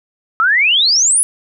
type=exponential sweep; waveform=sine; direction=up; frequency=1276 to 10710 Hz; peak=-9 dBFS; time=0.4-1.23 s; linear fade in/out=0 ms; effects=none